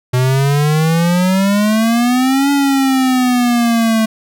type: exponential two-way sweep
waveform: square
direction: up then down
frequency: 124.4 to 283.7 to 219.5 Hz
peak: -11 dBFS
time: 0.13-4.06 s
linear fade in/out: 10 ms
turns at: 2.51 s
effects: none